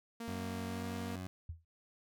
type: tone with pitch glide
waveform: sawtooth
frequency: 231.6 to 235 Hz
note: A#3 to A#3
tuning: -11 to +14 cents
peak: -37 dBFS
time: 0.2-1.16 s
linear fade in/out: 5 ms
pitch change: +25 cents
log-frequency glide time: 0.66-0.84 s
type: tone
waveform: 20% pulse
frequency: 92.5 Hz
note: F#2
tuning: in tune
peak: -36 dBFS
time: 0.28-1.27 s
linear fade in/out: 0 ms
type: tone with exponential decay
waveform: sine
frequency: 82.41 Hz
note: E2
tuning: in tune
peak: -37 dBFS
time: 1.49-1.65 s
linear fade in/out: 5 ms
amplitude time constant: 34 ms
effects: none